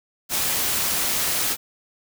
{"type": "noise", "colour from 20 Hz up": "white", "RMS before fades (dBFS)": -23, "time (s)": [0.29, 1.57], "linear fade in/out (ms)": 50, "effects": []}